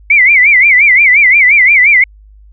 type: tone with vibrato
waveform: sine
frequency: 2173 Hz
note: C#7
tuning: 35 cents flat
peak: -3 dBFS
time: 0.1-2.04 s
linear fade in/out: 5 ms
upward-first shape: sine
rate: 5.7 Hz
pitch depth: 170 cents each way
effects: added 51 Hz sine -36 dBFS peak until 2.52 s